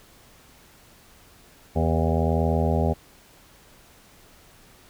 harmonic tone with a mistuned harmonic, 81 Hz, E2, 30 cents flat, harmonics 1 / 2 / 3 / 5 / 6 / 7 / 8 / 9 / 10, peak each -23 / -26 / -28 / -30 / -31 / -31 / -32 / -33 / -33 dBFS, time 1.75-2.94 s, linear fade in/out 20 ms, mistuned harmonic 5, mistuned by -31 cents, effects pink hiss -53 dBFS RMS until 4.89 s

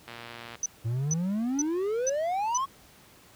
click train, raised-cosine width 0.3 ms, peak -25 dBFS, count 57, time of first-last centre 0.08-0.555 s, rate 118 Hz
sine tone bursts, 6000 Hz, F#8, 23 cents sharp, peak -25 dBFS, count 5, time 0.63-2.575 s, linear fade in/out 2 ms, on 29 ms, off 450 ms
triangle exponential sweep, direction up, 109.2 to 1122 Hz, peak -24 dBFS, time 0.84-2.66 s, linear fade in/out 20 ms
effects pink hiss -55 dBFS RMS until 3.35 s + high-pass 60 Hz 12 dB/octave

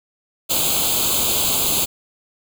white noise with comb filter, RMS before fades -19 dBFS, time 0.49-1.86 s, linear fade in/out 20 ms, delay 0.27 ms, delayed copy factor +0.9, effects none

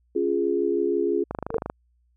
sine chord, Db major, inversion none, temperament equal, 277.2 / 349.2 / 415.3 Hz, Db4 / F4 / Ab4, 0 / 0 / 0 cents, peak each -29 / -24 / -24 dBFS, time 0.15-1.24 s, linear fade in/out 10 ms
click train, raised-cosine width 1 ms, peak -15 dBFS, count 11, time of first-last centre 1.31-1.699 s, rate 25.7 Hz
sine tone with exponential growth, 454 Hz, A#4, 46 cents flat, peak -17 dBFS, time 1.49-1.57 s, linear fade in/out 5 ms, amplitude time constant 17 ms
effects added 60 Hz sine -62 dBFS peak until 2.16 s

